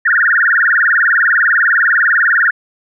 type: tone with vibrato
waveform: sine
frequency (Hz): 1611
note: G6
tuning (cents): +47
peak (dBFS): -8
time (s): 0.05-2.51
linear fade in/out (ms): 10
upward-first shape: sine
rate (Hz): 20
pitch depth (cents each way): 270
effects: none